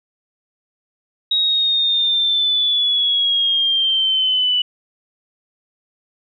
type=linear sweep; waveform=sine; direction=down; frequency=3803 to 2960 Hz; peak=-14 dBFS; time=1.31-4.62 s; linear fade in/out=5 ms; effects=none